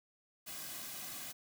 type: noise with comb filter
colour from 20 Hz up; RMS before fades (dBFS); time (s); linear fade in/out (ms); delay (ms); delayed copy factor
white; -45; 0.46-1.33; 20; 2.2; -0.65
effects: none